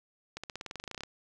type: accelerating click train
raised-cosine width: 0.2 ms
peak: -22 dBFS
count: 16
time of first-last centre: 0.37-1.035 s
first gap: 66 ms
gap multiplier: 0.94
effects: none